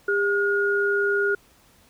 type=tone pair together; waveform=sine; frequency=402.7 / 1435 Hz; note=G4 / F6; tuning=+47 / +47 cents; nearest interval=octave + minor seventh; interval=2200 cents; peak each=-22 dBFS; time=0.08-1.35 s; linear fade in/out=5 ms; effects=pink hiss -57 dBFS RMS until 1.89 s